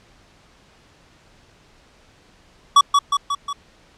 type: tone with echo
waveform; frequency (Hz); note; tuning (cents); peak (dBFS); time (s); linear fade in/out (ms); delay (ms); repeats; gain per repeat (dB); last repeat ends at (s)
square; 1136; C#6; +42; -8; 2.76-2.81; 5; 180; 4; -4; 3.53
effects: pink hiss -53 dBFS RMS until 3.97 s + low-pass 6000 Hz 12 dB/octave